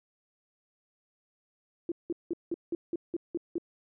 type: tone bursts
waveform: sine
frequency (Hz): 340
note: F4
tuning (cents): -46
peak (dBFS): -28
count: 9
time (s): 1.89-3.582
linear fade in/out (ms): 2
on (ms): 28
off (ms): 180
effects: none